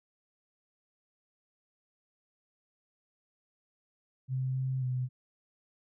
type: tone with pitch steps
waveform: sine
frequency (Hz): 130.3 / 131.1 / 127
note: C3 / C3 / B2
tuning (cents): -7 / +4 / +49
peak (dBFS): -29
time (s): 4.28-5.09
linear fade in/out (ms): 50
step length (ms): 270
effects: none